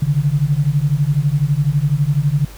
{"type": "beating tone pair", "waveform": "sine", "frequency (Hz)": [138.7, 150.7], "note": ["C#3", "D3"], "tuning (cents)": [1, 45], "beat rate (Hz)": 12, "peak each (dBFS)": -16, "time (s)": [0.02, 2.45], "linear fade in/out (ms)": 5, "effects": ["added 50 Hz sine -35 dBFS peak until 2.57 s", "pink hiss -41 dBFS RMS until 2.57 s"]}